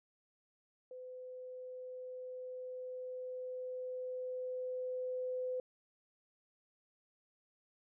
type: tone with level ramp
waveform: sine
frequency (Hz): 507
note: B4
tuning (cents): +45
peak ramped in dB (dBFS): -46 to -35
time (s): 0.91-5.6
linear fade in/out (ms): 2
effects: none